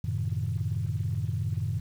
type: chord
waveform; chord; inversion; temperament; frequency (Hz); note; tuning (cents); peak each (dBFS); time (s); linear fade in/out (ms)
sine; F# diminished seventh; none; equal; 92.5 / 110 / 130.81 / 155.56; F#2 / A2 / C3 / Eb3; 0 / 0 / 0 / 0; -31 / -30 / -34 / -34; 0.04-1.8; 5
effects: tanh soft clip ceiling -19 dBFS + 9-bit